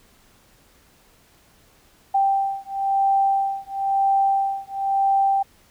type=beating tone pair; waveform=sine; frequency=784 / 784.99 Hz; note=G5 / G5; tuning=0 / +2 cents; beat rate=0.99 Hz; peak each=-21 dBFS; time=2.14-5.43 s; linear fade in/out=10 ms; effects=pink hiss -56 dBFS RMS until 5.7 s